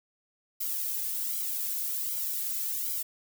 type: noise with flanger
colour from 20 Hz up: violet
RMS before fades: -32 dBFS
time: 0.6-3.03 s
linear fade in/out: 10 ms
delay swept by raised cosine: 1.1 to 2.2 ms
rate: 1.3 Hz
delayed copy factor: -1
effects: none